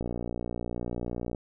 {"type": "click train", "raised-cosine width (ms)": 2, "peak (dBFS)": -20, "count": 81, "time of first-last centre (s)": [0.01, 1.348], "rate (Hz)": 59.8, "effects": []}